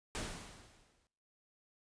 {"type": "noise with exponential decay", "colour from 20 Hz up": "pink", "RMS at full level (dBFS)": -38, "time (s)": [0.15, 1.07], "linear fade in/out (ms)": 0, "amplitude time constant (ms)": 200, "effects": ["noise-tail reverb RT60 1.0 s tail -24 dB re dry", "resampled to 22050 Hz"]}